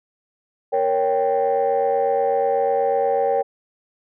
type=chord; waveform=sine; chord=G diminished; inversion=first; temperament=equal; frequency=466.2 / 554.4 / 784 Hz; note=Bb4 / Db5 / G5; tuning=0 / 0 / 0 cents; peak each=-20 dBFS; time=0.72-3.43 s; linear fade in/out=20 ms; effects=tanh soft clip ceiling -11 dBFS